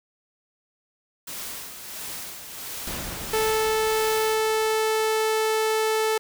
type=noise with tremolo; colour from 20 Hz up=white; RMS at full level=-34 dBFS; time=1.27-4.35 s; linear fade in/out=5 ms; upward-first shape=sine; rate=1.5 Hz; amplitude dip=50%
type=noise with exponential decay; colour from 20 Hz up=pink; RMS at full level=-31 dBFS; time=2.87-6.19 s; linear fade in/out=0 ms; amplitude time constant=720 ms
type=tone; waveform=sawtooth; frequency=438 Hz; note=A4; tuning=8 cents flat; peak=-17 dBFS; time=3.33-6.18 s; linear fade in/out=5 ms
effects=none